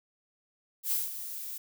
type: noise with ADSR envelope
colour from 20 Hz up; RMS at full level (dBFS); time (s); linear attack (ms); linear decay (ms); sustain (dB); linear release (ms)
violet; -28; 0.83-1.58; 85; 180; -11; 7
effects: none